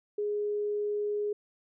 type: tone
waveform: sine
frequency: 415.3 Hz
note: G#4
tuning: in tune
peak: -28 dBFS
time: 0.18-1.33 s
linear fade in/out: 5 ms
effects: none